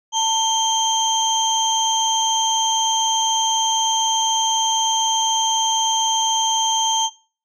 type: tone cluster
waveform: sine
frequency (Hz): 893 / 3162 / 6240 / 6510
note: A5 / G7 / G8 / G#8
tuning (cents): +25 / +14 / -9 / -36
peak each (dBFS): -19 / -20 / -23 / -27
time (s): 0.12-7.1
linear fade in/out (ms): 50
effects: noise-tail reverb RT60 0.4 s tail -20 dB re dry + tanh soft clip ceiling -8 dBFS